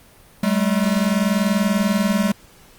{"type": "tone pair together", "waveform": "square", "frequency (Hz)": [193.44, 213.7], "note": ["G3", "G#3"], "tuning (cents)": [-23, 50], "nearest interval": "major second", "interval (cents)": 173, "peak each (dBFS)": -20, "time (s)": [0.43, 2.32], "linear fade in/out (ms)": 5, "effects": ["pink hiss -49 dBFS RMS until 2.78 s", "Opus 32 kbps"]}